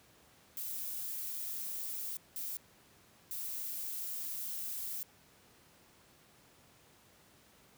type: noise bursts at uneven times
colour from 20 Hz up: violet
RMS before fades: -40 dBFS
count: 3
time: 0.57-2.17 / 2.36-2.57 / 3.31-5.03 s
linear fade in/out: 0 ms
effects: pink hiss -63 dBFS RMS until 7.77 s + high-pass 80 Hz 12 dB/octave